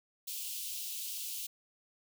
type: high-pass noise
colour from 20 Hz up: white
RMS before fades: -40 dBFS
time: 0.27-1.47 s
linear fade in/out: 10 ms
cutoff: 2700 Hz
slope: 48 dB/octave
effects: none